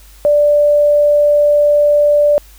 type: tone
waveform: sine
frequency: 587.3 Hz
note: D5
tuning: in tune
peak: -7 dBFS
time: 0.25-2.38 s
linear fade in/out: 0 ms
effects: added 50 Hz sine -39 dBFS peak until 2.58 s + white hiss -45 dBFS RMS until 2.58 s